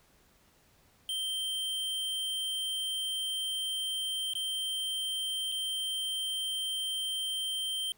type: tone with dropouts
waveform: square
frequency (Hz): 3136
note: G7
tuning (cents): 0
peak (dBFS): -32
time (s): 1.09-7.92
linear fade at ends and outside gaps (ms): 1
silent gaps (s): 4.335-4.352 / 5.517-5.521
effects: pink hiss -65 dBFS RMS until 7.97 s